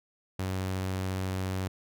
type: tone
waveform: sawtooth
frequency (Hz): 94.1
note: F#2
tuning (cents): +30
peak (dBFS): -26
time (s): 0.39-1.68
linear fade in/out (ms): 5
effects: none